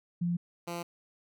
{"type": "tone pair in turn", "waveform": ["sine", "10% pulse"], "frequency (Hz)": [173.4, 171.8], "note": ["F3", "F3"], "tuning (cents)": [-12, -28], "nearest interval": "unison", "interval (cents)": 16, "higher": "first", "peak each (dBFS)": -27, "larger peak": "neither", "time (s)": [[0.21, 0.37], [0.67, 0.83]], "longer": "neither", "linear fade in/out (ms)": 10, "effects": []}